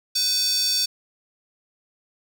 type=tone with high-pass filter; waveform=square; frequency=505 Hz; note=B4; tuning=39 cents sharp; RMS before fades=-22 dBFS; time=0.15-0.86 s; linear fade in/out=10 ms; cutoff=4800 Hz; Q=5.5; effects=none